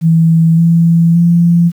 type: tone with pitch steps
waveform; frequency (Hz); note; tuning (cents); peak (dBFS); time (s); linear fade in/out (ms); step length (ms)
sine; 163.8 / 167.34 / 170.95; E3 / E3 / F3; -11 / +26 / -37; -5; 0.01-1.72; 50; 570
effects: 7-bit